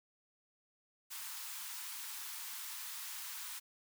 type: high-pass noise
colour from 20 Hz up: white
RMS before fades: -45 dBFS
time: 1.1-3.6 s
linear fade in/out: 20 ms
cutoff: 840 Hz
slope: 96 dB/octave
effects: none